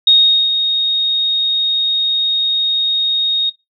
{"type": "tone with ADSR envelope", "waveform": "sine", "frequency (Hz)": 3729, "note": "A#7", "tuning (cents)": 0, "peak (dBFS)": -4, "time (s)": [0.07, 3.5], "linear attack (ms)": 4, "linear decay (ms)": 420, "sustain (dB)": -8, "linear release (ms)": 9, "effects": ["noise-tail reverb RT60 0.2 s tail -21 dB re dry"]}